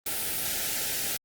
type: band-stop noise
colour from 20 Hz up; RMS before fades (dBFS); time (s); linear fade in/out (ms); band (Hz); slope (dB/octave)
white; -30; 0.06-1.17; 5; 900 to 1300; 96
effects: Opus 32 kbps